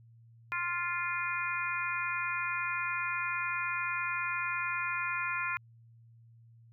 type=harmonic tone; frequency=349.2 Hz; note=F4; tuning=in tune; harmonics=3 / 4 / 5 / 6 / 7; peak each=-37 / -36 / -40 / -40 / -36 dBFS; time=0.52-5.57 s; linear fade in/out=0 ms; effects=added 115 Hz sine -55 dBFS peak until 6.72 s